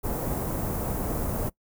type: band-stop noise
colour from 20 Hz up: pink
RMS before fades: -29 dBFS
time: 0.03-1.5 s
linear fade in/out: 20 ms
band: 810 to 15000 Hz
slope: 12 dB/octave
effects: noise-tail reverb RT60 0.1 s tail -22 dB re dry